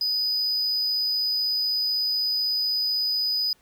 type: tone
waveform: triangle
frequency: 4978 Hz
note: D#8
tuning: in tune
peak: -21 dBFS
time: 0.01-3.53 s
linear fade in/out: 2 ms
effects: pink hiss -62 dBFS RMS until 3.61 s